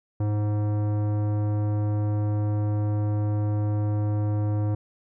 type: tone with tanh clipping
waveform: sine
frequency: 104.7 Hz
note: G#2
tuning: 15 cents sharp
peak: -24 dBFS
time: 0.2-4.75 s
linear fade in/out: 5 ms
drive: 16 dB
effects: none